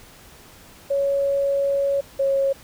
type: tone pair in turn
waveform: sine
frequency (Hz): 557 / 547.1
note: C#5 / C#5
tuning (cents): +8 / -23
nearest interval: unison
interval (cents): 31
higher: first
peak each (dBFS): -18 / -17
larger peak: second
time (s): 0.9-2.01 / 2.19-2.53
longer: first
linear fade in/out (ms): 10
effects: pink hiss -47 dBFS RMS until 2.63 s